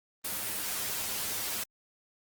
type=noise with comb filter; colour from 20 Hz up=white; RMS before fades=-34 dBFS; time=0.24-1.64 s; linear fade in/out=10 ms; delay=9.7 ms; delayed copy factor=+0.8; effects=Opus 24 kbps